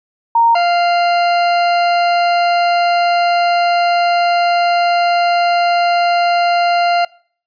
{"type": "tone pair in turn", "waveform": ["sine", "40% pulse"], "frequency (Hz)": [927, 696.1], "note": ["A#5", "F5"], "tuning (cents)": [-10, -6], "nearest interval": "perfect fourth", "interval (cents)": 496, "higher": "first", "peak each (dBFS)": [-8, -10], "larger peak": "first", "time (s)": [[0.35, 0.55], [0.55, 7.05]], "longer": "second", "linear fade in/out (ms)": 5, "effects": ["noise-tail reverb RT60 0.5 s tail -23 dB re dry", "resampled to 11025 Hz"]}